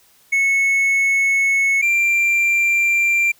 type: tone pair in turn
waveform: triangle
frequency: 2200 / 2368 Hz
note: C#7 / D7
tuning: -14 / +14 cents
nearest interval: minor second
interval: 128 cents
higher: second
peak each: -12 dBFS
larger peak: neither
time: 0.32-1.82 / 1.82-3.32 s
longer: neither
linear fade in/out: 10 ms
effects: white hiss -54 dBFS RMS until 3.39 s